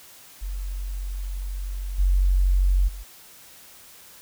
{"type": "tone with level steps", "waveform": "sine", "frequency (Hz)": 46.25, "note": "F#1", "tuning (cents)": 0, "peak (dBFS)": [-27, -16, -33], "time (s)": [0.41, 3.04], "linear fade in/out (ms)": 20, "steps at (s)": [1.98, 2.87], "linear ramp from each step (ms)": 20, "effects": ["white hiss -48 dBFS RMS until 4.21 s"]}